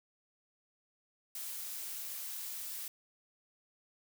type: noise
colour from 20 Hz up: blue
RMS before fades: -42 dBFS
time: 1.35-2.88 s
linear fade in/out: 2 ms
effects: none